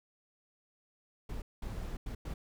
brown noise bursts at uneven times, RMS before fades -39 dBFS, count 4, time 1.29-1.42 / 1.62-1.97 / 2.06-2.15 / 2.25-2.34 s, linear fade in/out 5 ms, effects none

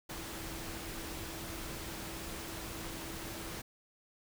sine tone in noise, 329.6 Hz, E4, in tune, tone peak -49 dBFS, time 0.09-3.62 s, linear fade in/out 10 ms, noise pink, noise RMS -43 dBFS, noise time 0.09-3.62 s, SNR -9 dB, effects none

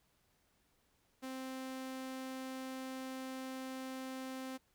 sawtooth tone, 261.6 Hz, C4, in tune, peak -38 dBFS, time 1.22-4.58 s, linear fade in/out 20 ms, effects pink hiss -75 dBFS RMS until 4.74 s

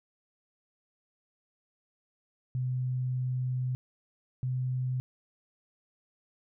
sine tone pair in turn, 127.2 / 127.75 Hz, C3 / C3, -48 / -41 cents, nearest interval unison, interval 7 cents, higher second, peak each -28 dBFS, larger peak neither, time 2.55-3.75 / 4.43-5 s, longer first, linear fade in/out 0 ms, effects none

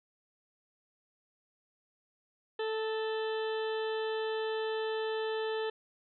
harmonic tone with a mistuned harmonic, 440 Hz, A4, in tune, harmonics 1 / 2 / 3 / 4 / 6 / 7 / 8 / 9, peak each -32 / -41 / -47 / -43 / -50 / -48 / -49 / -52 dBFS, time 2.59-5.7 s, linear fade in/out 5 ms, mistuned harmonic 3, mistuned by -20 cents, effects none

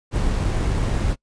brown noise with sample-and-hold, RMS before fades -21 dBFS, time 0.11-1.16 s, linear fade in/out 50 ms, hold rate 8820 Hz, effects noise-tail reverb RT60 0.1 s tail -25 dB re dry + resampled to 22050 Hz

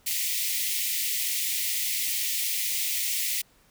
white high-pass noise, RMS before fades -28 dBFS, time 0.06-3.42 s, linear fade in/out 10 ms, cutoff 1900 Hz, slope 96 dB/octave, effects pink hiss -61 dBFS RMS until 3.7 s

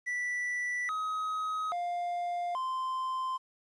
triangle tone with pitch steps, 1966 / 1266 / 702 / 1039 Hz, B6 / D#6 / F5 / C6, -8 / +30 / +9 / -12 cents, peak -29 dBFS, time 0.06-3.38 s, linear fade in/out 20 ms, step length 830 ms, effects resampled to 24000 Hz + 11-bit

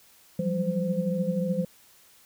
sine tone cluster, 172.2 / 182.1 / 195.4 / 515 Hz, F3 / F#3 / G3 / C5, -24 / -27 / -5 / -28 cents, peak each -30 dBFS, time 0.39-1.65 s, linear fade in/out 5 ms, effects white hiss -57 dBFS RMS until 2.25 s

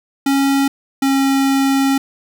square tone pair in turn, 275.2 / 272 Hz, C#4 / C#4, -12 / -33 cents, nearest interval unison, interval 21 cents, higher first, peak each -13 dBFS, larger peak neither, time 0.26-0.68 / 1.02-1.98 s, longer second, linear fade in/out 5 ms, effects none

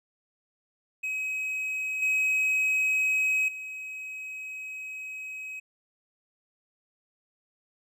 triangle tone with level steps, 2542 Hz, D#7, 36 cents sharp, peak -27 / -21 / -34 dBFS, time 1.03-5.6 s, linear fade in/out 10 ms, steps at 2.02 / 3.48 s, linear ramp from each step 5 ms, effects none

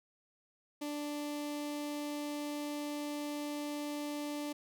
sawtooth tone with notch filter, 293.7 Hz, D4, in tune, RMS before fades -39 dBFS, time 0.81-4.53 s, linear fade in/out 10 ms, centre 1500 Hz, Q 1.8, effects none

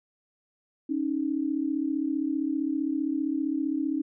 sine tone pair together, 275.8 / 311.1 Hz, C#4 / D#4, -9 / 0 cents, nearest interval major second, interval 209 cents, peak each -28 dBFS, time 0.89-4.02 s, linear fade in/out 10 ms, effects none

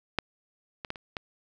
clicks, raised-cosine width 0.3 ms, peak -9 / -20 / -16 / -26 / -17 dBFS, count 5, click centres 0.187 / 0.848 / 0.904 / 0.958 / 1.168 s, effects none

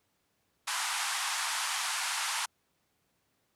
pink band-pass noise, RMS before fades -33 dBFS, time 0.67-2.46 s, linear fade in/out 10 ms, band 810 to 11000 Hz, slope 48 dB/octave, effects pink hiss -75 dBFS RMS until 3.55 s + high-pass 80 Hz 12 dB/octave

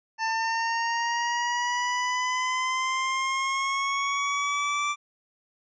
25% pulse exponential sweep, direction up, 890 to 1174.7 Hz, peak -21 dBFS, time 0.18-4.96 s, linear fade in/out 50 ms, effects resampled to 16000 Hz

